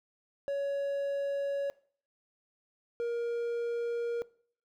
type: tone pair in turn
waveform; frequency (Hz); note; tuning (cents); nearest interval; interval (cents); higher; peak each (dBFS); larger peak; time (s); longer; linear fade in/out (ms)
triangle; 560 / 471; C#5 / A#4; +18 / +18; minor third; 300; first; -28; neither; 0.48-1.7 / 3-4.22; neither; 0
effects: noise-tail reverb RT60 0.5 s tail -21 dB re dry